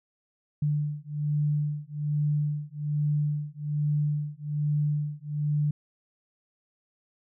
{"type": "beating tone pair", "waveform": "sine", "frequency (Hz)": [147.7, 148.9], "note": ["D3", "D3"], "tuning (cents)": [10, 24], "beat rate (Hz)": 1.2, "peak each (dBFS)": -28, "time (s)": [0.62, 5.71], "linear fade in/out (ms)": 5, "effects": []}